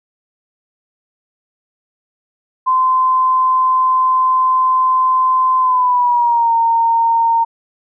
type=tone with pitch glide; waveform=sine; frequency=1032 to 919.4 Hz; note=C6 to A#5; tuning=-24 to -24 cents; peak=-10 dBFS; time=2.66-7.45 s; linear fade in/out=20 ms; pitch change=-200 cents; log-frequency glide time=5.59-6.53 s; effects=none